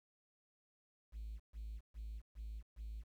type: tone bursts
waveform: triangle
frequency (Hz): 54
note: A1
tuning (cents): -32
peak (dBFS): -40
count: 5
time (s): 1.12-3.04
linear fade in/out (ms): 50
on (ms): 280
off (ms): 130
effects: tanh soft clip ceiling -40 dBFS + 12-bit